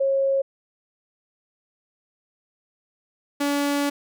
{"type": "tone pair in turn", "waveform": ["sine", "sawtooth"], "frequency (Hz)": [544, 285.7], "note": ["C#5", "D4"], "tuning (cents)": [-33, -48], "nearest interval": "major seventh", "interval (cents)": 1115, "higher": "first", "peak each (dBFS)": [-18, -17], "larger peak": "second", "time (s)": [[0, 0.42], [3.4, 3.9]], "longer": "second", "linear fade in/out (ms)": 10, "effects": []}